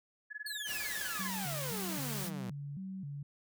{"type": "tone with tremolo", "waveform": "sine", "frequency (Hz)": 1700, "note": "G#6", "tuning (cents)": 40, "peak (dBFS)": -37, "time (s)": [0.3, 1.3], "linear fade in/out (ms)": 20, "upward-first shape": "sine", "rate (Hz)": 20, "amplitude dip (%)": 100}
{"type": "exponential sweep", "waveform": "sawtooth", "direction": "down", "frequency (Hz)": [4472, 113.1], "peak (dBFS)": -37, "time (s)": [0.46, 2.5], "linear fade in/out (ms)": 5}
{"type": "noise", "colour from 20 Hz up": "white", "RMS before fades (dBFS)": -41, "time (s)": [0.65, 2.31], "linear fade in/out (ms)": 50}
{"type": "tone with vibrato", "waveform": "sine", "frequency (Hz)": 164.81, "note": "E3", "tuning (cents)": 0, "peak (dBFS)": -39, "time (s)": [1.19, 3.23], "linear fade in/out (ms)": 5, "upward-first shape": "square", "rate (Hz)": 1.9, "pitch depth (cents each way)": 250}
{"effects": []}